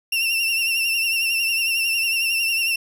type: tone with vibrato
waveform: 35% pulse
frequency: 2720 Hz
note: F7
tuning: 46 cents flat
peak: -17 dBFS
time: 0.12-2.76 s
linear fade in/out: 5 ms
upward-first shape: triangle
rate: 11 Hz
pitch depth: 59 cents each way
effects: none